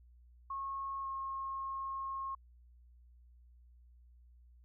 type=tone with pitch glide; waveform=sine; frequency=1090 to 1079.3 Hz; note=C#6 to C#6; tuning=-29 to -47 cents; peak=-37 dBFS; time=0.5-2.35 s; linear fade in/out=5 ms; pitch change=-18 cents; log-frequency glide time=1.02-1.07 s; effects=added 60 Hz sine -58 dBFS peak until 4.64 s